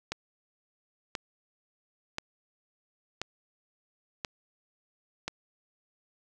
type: click train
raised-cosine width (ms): 0.2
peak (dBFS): -15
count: 6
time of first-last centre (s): 0.12-5.28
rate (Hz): 0.969
effects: none